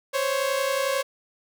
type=tone pair together; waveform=sawtooth; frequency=523.3 / 554.4 Hz; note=C5 / C#5; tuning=0 / 0 cents; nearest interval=minor second; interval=100 cents; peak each=-23 / -21 dBFS; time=0.13-1.03 s; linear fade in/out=20 ms; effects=none